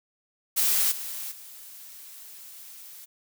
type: noise with level steps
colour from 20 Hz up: blue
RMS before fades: -23 / -35 / -45 dBFS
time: 0.56-3.06 s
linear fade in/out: 20 ms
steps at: 0.91 / 1.31 s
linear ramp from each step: 10 ms
effects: none